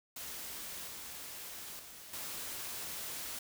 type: noise with level steps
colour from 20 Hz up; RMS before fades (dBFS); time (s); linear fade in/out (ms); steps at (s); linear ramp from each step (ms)
white; -44 / -46 / -51 / -42; 0.16-3.39; 5; 0.87 / 1.79 / 2.13; 5
effects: none